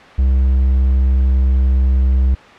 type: tone with pitch glide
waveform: triangle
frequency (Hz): 65.41 to 65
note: C2 to C2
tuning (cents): 0 to -11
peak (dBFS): -8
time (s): 0.18-2.35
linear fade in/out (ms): 10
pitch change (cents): -11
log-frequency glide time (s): 0.35-1.83
effects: white hiss -38 dBFS RMS until 2.58 s + low-pass 2000 Hz 12 dB/octave